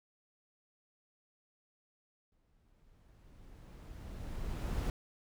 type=noise with exponential growth; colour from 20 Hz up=brown; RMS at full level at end=-33 dBFS; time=2.32-4.9 s; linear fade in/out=1 ms; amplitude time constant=560 ms; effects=none

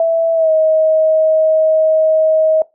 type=tone with pitch glide; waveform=sine; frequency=659.3 to 631.7 Hz; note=E5 to D#5; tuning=0 to +26 cents; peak=-9 dBFS; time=0-2.62 s; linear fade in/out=2 ms; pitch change=-74 cents; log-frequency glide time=0.34-0.51 s; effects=noise-tail reverb RT60 0.2 s tail -19 dB re dry

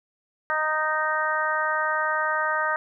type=harmonic tone; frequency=310 Hz; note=D#4; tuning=6 cents flat; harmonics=2 / 3 / 4 / 5 / 6; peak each=-30 / -29 / -27 / -27 / -30 dBFS; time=0.5-2.76 s; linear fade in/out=0 ms; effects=none

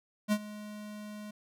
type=tone with ADSR envelope; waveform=square; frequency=210 Hz; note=G#3; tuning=19 cents sharp; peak=-24 dBFS; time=0.28-1.31 s; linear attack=42 ms; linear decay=57 ms; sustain=-18 dB; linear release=6 ms; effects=none

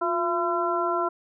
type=harmonic tone with a mistuned harmonic; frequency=338.5 Hz; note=E4; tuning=46 cents sharp; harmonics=1 / 2 / 3 / 4; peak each=-28 / -28 / -28 / -28 dBFS; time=0.01-1.09 s; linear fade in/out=10 ms; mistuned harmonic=1; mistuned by=+76 cents; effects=none

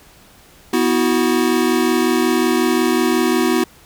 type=chord; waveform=square; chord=B suspended fourth; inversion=none; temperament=equal with one note detuned; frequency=246.9 / 324.5 / 370 Hz; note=B3 / E4 / F#4; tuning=0 / -27 / 0 cents; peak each=-19 dBFS; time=0.73-3.64 s; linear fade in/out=5 ms; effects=pink hiss -47 dBFS RMS until 3.85 s

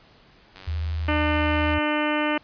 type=click train; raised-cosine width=0.2 ms; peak=-25 dBFS; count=112; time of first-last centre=0.56-1.736 s; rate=94.4 Hz
type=tone with vibrato; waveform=sine; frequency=79.4 Hz; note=D#2; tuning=36 cents sharp; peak=-24 dBFS; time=0.67-1.79 s; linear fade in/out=10 ms; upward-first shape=triangle; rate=13 Hz; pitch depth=24 cents each way
type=harmonic tone; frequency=300 Hz; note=D4; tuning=37 cents sharp; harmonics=1 / 2 / 3 / 4 / 5 / 6 / 7 / 8 / 9 / 10; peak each=-25 / -28 / -30 / -31 / -32 / -33 / -33 / -34 / -35 / -35 dBFS; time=1.08-2.38 s; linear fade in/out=5 ms
effects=pink hiss -54 dBFS RMS until 2.43 s + resampled to 11025 Hz

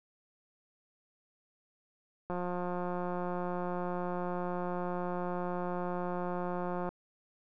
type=click train; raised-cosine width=1 ms; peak=-23 dBFS; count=818; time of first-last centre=2.3-6.89 s; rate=178 Hz; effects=none

